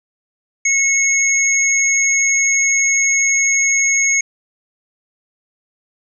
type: tone pair together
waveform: sine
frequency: 2186 / 6551 Hz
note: C#7 / G#8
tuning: -25 / -25 cents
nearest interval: octave + perfect fifth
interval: 1900 cents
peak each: -15 dBFS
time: 0.65-4.21 s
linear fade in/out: 5 ms
effects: none